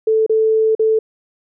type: tone with dropouts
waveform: sine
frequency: 440 Hz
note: A4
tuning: in tune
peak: -11 dBFS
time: 0.07-0.99 s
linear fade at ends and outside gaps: 5 ms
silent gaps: 0.264-0.295 / 0.751-0.794 s
effects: none